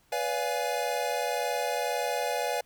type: chord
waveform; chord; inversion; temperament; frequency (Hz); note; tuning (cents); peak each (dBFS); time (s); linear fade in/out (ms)
square; B diminished seventh; none; equal with one note detuned; 493.9 / 575.6 / 698.5 / 830.6; B4 / D5 / F5 / Ab5; 0 / -35 / 0 / 0; -34; 0.12-2.61; 5
effects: pink hiss -65 dBFS RMS until 2.65 s